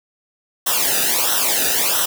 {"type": "noise with flanger", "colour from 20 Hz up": "white", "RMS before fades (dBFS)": -18, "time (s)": [0.66, 2.06], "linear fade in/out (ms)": 10, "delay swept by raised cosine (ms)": [0.43, 0.94], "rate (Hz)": 1.5, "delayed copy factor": -0.85, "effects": []}